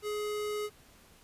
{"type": "tone", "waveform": "square", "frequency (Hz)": 419.5, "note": "G#4", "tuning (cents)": 17, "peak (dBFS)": -33, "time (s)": [0.02, 0.7], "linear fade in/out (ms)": 50, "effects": ["pink hiss -59 dBFS RMS until 1.23 s", "resampled to 32000 Hz"]}